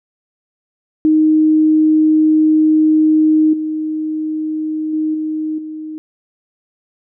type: tone with level steps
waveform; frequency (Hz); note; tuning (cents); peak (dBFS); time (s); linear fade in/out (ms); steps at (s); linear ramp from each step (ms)
sine; 311.1; D#4; 0; -8 / -17 / -14 / -17 / -24; 1.05-5.98; 0; 3.53 / 4.93 / 5.14 / 5.58; 5
effects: none

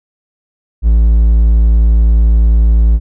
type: tone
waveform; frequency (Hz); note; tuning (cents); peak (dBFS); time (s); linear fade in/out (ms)
triangle; 55.7; A1; +22; -3; 0.82-3; 50
effects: none

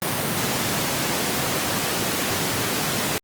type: high-pass noise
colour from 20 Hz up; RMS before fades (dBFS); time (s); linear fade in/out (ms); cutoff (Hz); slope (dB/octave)
pink; -24; 0.02-3.18; 0; 110; 24
effects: Opus 32 kbps

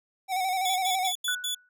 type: tone with vibrato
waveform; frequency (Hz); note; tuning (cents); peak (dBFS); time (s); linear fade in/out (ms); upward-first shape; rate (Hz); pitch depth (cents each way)
square; 750; F#5; +23; -26; 0.28-1.13; 50; square; 12; 43
type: tone bursts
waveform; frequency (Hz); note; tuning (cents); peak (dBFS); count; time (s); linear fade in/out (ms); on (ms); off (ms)
sawtooth; 3442; A7; -39; -25; 5; 0.65-1.548; 5; 110; 87
type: tone with exponential decay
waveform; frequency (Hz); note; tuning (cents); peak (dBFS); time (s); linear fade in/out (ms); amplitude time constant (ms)
sine; 1477; F#6; -3; -24; 1.28-1.69; 2; 87
effects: none

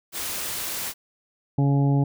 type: noise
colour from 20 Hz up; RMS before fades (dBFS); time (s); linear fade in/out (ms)
white; -30; 0.12-0.94; 50
type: harmonic tone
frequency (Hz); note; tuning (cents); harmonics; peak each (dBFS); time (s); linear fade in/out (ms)
140; C#3; +18; 1 / 2 / 3 / 4 / 5 / 6; -18 / -24 / -33 / -37 / -36 / -35; 1.58-2.04; 5
effects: none

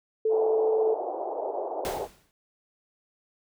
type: tone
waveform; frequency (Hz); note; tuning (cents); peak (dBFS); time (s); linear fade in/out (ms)
sine; 440; A4; 0; -21; 0.25-0.94; 5
type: band-pass noise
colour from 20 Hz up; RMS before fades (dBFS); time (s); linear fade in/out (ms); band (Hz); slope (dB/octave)
white; -32; 0.29-2.08; 50; 360 to 830; 48
type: noise with exponential decay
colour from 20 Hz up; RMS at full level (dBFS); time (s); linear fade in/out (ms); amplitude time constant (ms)
pink; -32; 1.85-2.31; 0; 100
effects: none

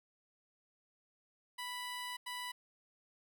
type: tone bursts at uneven times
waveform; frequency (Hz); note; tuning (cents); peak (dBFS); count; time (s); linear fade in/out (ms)
15% pulse; 987.8; B5; 0; -34; 2; 1.58-2.17 / 2.26-2.52; 10
effects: none

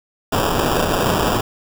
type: noise with sample-and-hold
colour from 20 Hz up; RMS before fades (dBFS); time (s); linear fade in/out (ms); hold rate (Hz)
white; -18; 0.32-1.41; 5; 2100
effects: none

